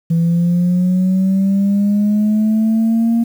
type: linear sweep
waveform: sine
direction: up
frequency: 165.4 to 233.1 Hz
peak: -9 dBFS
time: 0.1-3.24 s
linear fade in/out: 10 ms
effects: tanh soft clip ceiling -9 dBFS + 7-bit